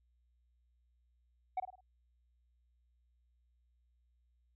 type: tone with echo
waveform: sine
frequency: 746 Hz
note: F#5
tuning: 14 cents sharp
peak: -29 dBFS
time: 1.57-1.6 s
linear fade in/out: 5 ms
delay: 52 ms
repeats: 4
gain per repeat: -8 dB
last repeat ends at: 1.808 s
effects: tanh soft clip ceiling -31 dBFS + added 60 Hz sine -70 dBFS peak until 4.55 s